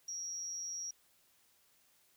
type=tone with amplitude modulation; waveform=sine; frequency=5670 Hz; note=F8; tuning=25 cents sharp; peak=-36 dBFS; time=0.08-0.91 s; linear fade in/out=5 ms; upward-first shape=sine; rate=170 Hz; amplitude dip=60%; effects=white hiss -70 dBFS RMS until 2.16 s